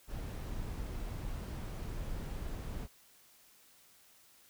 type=noise; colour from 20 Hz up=brown; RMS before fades=-40 dBFS; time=0.07-2.88 s; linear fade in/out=50 ms; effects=white hiss -63 dBFS RMS until 4.49 s